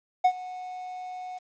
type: tone with ADSR envelope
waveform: triangle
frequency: 734 Hz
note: F#5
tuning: 14 cents flat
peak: -13 dBFS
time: 0.24-1.39 s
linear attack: 11 ms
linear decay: 68 ms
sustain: -20 dB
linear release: 17 ms
effects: resampled to 16000 Hz + 9-bit